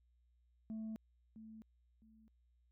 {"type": "tone with echo", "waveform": "sine", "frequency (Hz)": 220, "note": "A3", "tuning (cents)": 0, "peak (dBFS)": -39, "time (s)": [0.7, 0.96], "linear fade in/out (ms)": 0, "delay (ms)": 660, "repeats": 2, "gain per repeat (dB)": -12, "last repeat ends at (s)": 2.28, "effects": ["tanh soft clip ceiling -40 dBFS", "added 60 Hz sine -70 dBFS peak until 2.71 s"]}